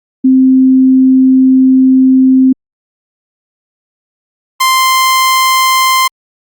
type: tone pair in turn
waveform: sine / sawtooth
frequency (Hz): 261.1 / 1044.4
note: C4 / C6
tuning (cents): -3 / -3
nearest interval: 2 octaves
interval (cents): 2400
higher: second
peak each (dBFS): -3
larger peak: neither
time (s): 0.24-2.53 / 4.6-6.08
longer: first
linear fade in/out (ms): 10
effects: Opus 48 kbps

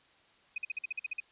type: tone bursts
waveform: sine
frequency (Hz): 2508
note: D#7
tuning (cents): +13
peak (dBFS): -32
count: 10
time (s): 0.56-1.202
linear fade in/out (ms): 5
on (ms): 21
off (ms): 48
effects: white hiss -64 dBFS RMS until 1.31 s + resampled to 8000 Hz

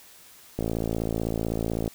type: click train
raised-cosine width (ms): 2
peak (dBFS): -14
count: 73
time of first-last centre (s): 0.59-1.878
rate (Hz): 55.9
effects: white hiss -51 dBFS RMS until 1.94 s

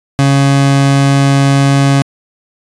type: tone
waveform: 30% pulse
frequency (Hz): 138.59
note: C#3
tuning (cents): 0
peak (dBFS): -4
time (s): 0.19-2.02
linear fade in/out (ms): 0
effects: resampled to 22050 Hz

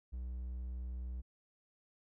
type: tone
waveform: triangle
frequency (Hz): 61.9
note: B1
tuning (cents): +5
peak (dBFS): -37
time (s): 0.12-1.22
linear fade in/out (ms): 20
effects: none

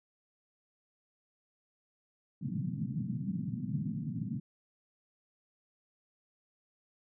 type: band-pass noise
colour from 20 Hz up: pink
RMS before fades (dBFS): -36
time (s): 2.41-4.4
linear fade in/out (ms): 5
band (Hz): 120 to 240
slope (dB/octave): 48
effects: none

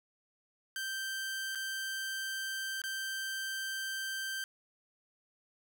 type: tone with dropouts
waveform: sawtooth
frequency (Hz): 1564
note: G6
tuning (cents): -4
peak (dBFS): -32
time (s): 0.76-4.44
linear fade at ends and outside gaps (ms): 1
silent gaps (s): 1.55-1.555 / 2.818-2.838
effects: none

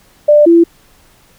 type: tone pair in turn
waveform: sine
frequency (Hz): 593 / 337.4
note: D5 / E4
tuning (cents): +17 / +40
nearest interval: minor seventh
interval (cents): 977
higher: first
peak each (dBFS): -3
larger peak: neither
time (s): 0.28-0.46 / 0.46-0.64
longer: neither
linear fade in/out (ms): 10
effects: pink hiss -48 dBFS RMS until 1.38 s

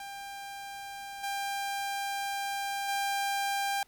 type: tone with level steps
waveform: sawtooth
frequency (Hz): 796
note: G5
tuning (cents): +26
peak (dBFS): -36 / -28 / -25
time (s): 0-3.83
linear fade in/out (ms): 2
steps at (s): 1.23 / 2.88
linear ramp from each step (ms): 10
effects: pink hiss -64 dBFS RMS until 3.87 s

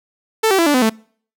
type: tone with pitch steps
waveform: sawtooth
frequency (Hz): 442.1 / 384.9 / 335 / 291.7 / 253.9 / 221.1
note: A4 / G4 / E4 / D4 / B3 / A3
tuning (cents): +8 / -32 / +28 / -12 / +48 / +9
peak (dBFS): -8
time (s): 0.43-0.898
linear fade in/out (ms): 10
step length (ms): 78
effects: noise-tail reverb RT60 0.5 s tail -25 dB re dry

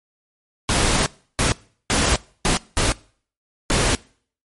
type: noise bursts at uneven times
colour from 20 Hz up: pink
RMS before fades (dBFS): -18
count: 6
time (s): 0.69-1.06 / 1.39-1.52 / 1.9-2.16 / 2.45-2.57 / 2.77-2.92 / 3.7-3.95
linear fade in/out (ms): 0
effects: noise-tail reverb RT60 0.5 s tail -23 dB re dry + MP3 48 kbps

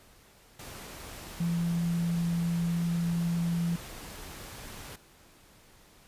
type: tone in noise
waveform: sine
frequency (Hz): 170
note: F3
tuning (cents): -46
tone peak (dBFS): -26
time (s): 1.4-3.76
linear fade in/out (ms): 5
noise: pink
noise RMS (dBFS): -44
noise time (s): 0.59-4.96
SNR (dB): +15
effects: pink hiss -58 dBFS RMS until 6.07 s + resampled to 32000 Hz

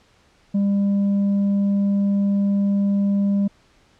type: tone with tanh clipping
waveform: sine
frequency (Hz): 200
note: G3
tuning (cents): +35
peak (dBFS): -17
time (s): 0.54-3.48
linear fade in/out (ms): 10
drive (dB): 3
effects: pink hiss -57 dBFS RMS until 3.99 s + low-pass 6000 Hz 12 dB/octave

